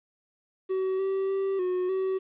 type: tone with pitch steps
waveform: triangle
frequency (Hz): 378.2 / 386.1 / 388.6 / 364.5 / 379.6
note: F#4 / G4 / G4 / F#4 / F#4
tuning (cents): +38 / -26 / -15 / -26 / +44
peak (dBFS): -23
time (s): 0.69-2.19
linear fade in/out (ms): 20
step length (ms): 300
effects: resampled to 8000 Hz + 10-bit